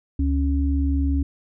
sine tone pair together, 71.51 / 276.6 Hz, D2 / C#4, -46 / -4 cents, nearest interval octave + major seventh, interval 2342 cents, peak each -19 / -24 dBFS, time 0.19-1.23 s, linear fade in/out 5 ms, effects none

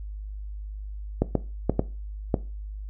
clicks, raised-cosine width 2 ms, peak -7 dBFS, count 5, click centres 1.22 / 1.353 / 1.696 / 1.794 / 2.342 s, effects noise-tail reverb RT60 0.3 s tail -17 dB re dry + added 51 Hz sine -33 dBFS peak until 2.89 s

